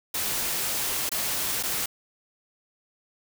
white noise with dropouts, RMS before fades -28 dBFS, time 0.14-1.86 s, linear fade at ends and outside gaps 5 ms, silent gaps 1.093-1.116 / 1.628-1.634 s, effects none

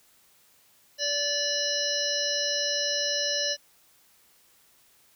harmonic tone with a mistuned harmonic, 580 Hz, D5, 22 cents flat, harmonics 1 / 3 / 5 / 7 / 9 / 10, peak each -32 / -34 / -34 / -32 / -30 / -33 dBFS, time 0.98-3.57 s, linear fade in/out 50 ms, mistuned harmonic 5, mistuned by +19 cents, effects white hiss -61 dBFS RMS until 5.15 s

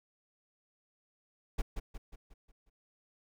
brown noise with echo, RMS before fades -31 dBFS, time 1.58-1.62 s, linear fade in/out 10 ms, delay 180 ms, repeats 6, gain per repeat -6 dB, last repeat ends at 2.7 s, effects none

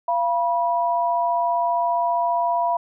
sine tone pair together, 688 / 973 Hz, F5 / B5, -26 / -26 cents, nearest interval tritone, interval 600 cents, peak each -21 dBFS, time 0.08-2.77 s, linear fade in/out 5 ms, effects none

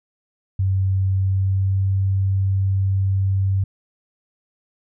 sine tone with pitch glide, 95.6 to 96.65 Hz, G2 to G2, -43 to -24 cents, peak -16 dBFS, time 0.59-3.64 s, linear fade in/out 5 ms, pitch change +19 cents, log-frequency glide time 1.15-1.89 s, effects none

